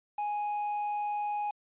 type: tone with quantisation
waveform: triangle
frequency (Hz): 830.6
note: G#5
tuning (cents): 0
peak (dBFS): -28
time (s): 0.18-1.51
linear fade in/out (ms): 5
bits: 8
effects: resampled to 8000 Hz